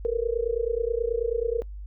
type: tone with amplitude modulation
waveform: sine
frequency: 466.2 Hz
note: A#4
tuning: in tune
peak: -19 dBFS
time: 0.05-1.62 s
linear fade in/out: 0 ms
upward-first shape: sine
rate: 29.3 Hz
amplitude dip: 95%
effects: noise-tail reverb RT60 0.1 s tail -23 dB re dry + added 50 Hz sine -35 dBFS peak until 1.86 s